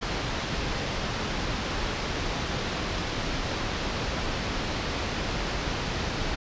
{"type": "low-pass noise", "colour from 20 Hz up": "pink", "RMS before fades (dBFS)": -30, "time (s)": [0.01, 6.36], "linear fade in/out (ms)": 20, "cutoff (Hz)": 5500, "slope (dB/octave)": 24, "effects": ["resampled to 16000 Hz"]}